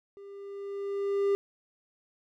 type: tone with level ramp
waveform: triangle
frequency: 399 Hz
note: G4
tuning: 31 cents sharp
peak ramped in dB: -43 to -20 dBFS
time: 0.17-1.35 s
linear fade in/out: 0 ms
effects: none